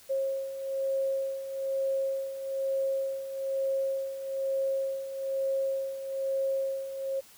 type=beating tone pair; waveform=sine; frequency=539 / 540.1 Hz; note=C#5 / C#5; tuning=-49 / -45 cents; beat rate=1.1 Hz; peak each=-35 / -29 dBFS; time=0.09-7.21 s; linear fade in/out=20 ms; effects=white hiss -55 dBFS RMS until 7.37 s